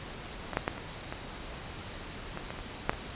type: clicks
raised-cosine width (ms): 0.5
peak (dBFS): -19 / -11 / -12 / -26 / -20 / -21 / -23 / -27 / -9 / -24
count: 10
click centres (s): 0.533 / 0.571 / 0.679 / 0.78 / 1.125 / 2.374 / 2.505 / 2.589 / 2.895 / 2.933
effects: pink hiss -42 dBFS RMS until 3.15 s + resampled to 8000 Hz